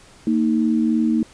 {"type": "tone pair together", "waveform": "sine", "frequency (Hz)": [229.5, 312.7], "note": ["A#3", "D#4"], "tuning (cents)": [-27, 9], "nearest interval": "perfect fourth", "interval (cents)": 536, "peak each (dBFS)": [-17, -20], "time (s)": [0.27, 1.23], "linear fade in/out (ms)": 2, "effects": ["pink hiss -48 dBFS RMS until 1.33 s", "resampled to 22050 Hz"]}